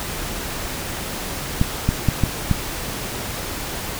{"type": "clicks", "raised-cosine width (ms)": 5, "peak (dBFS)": -3, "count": 5, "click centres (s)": [1.614, 1.89, 2.087, 2.237, 2.513], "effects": ["pink hiss -28 dBFS RMS until 3.99 s"]}